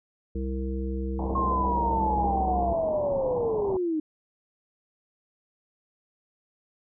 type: harmonic tone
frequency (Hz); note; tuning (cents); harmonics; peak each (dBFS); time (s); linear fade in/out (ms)
65.7; C2; +8; 1 / 3 / 5 / 7; -29 / -34 / -36 / -37; 0.35-2.73; 5
type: low-pass noise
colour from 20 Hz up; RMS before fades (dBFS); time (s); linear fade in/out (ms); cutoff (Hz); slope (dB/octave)
white; -34; 1.19-3.77; 2; 1000; 96
type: linear sweep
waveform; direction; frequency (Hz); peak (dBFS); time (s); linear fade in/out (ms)
sine; down; 1079 to 302; -24; 1.35-4; 5
effects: none